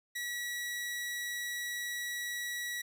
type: tone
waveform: sawtooth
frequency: 1933 Hz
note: B6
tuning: 38 cents flat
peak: -32 dBFS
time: 0.15-2.82 s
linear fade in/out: 10 ms
effects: none